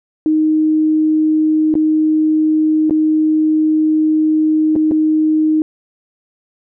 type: tone with dropouts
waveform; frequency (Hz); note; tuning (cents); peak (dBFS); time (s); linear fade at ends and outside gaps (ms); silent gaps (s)
sine; 311.1; D#4; 0; -10; 0.26-5.62; 1; 1.741-1.753 / 2.897-2.908 / 4.755-4.761 / 4.912-4.918
effects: none